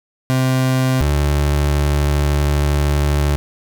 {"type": "tone pair in turn", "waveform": "30% pulse", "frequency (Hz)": [130, 72.69], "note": ["C3", "D2"], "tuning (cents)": [-11, -17], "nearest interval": "minor seventh", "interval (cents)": 1006, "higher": "first", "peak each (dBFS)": -11, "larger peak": "neither", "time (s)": [[0.3, 1.01], [1.01, 3.36]], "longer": "second", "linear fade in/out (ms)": 0, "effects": []}